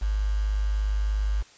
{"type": "tone with quantisation", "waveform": "sine", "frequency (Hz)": 51.5, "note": "G#1", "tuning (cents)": -14, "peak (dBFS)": -22, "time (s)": [0.01, 1.43], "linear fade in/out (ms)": 20, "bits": 7, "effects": ["white hiss -53 dBFS RMS until 1.57 s", "resampled to 16000 Hz"]}